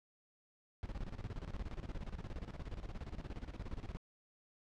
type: noise with tremolo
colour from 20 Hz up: brown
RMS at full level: -42 dBFS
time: 0.83-3.97 s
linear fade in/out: 0 ms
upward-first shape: square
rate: 17 Hz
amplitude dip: 75%
effects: low-pass 5000 Hz 12 dB/octave